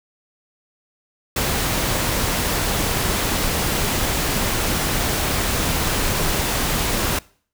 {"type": "noise", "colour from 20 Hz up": "pink", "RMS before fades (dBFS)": -21, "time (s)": [1.36, 7.19], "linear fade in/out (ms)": 5, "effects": ["noise-tail reverb RT60 0.5 s tail -23 dB re dry"]}